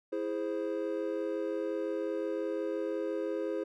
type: chord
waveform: triangle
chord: E augmented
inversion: none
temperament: equal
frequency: 329.6 / 415.3 / 523.3 Hz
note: E4 / G#4 / B#4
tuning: 0 / 0 / 0 cents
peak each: -34 dBFS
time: 0.12-3.64 s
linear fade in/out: 10 ms
effects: none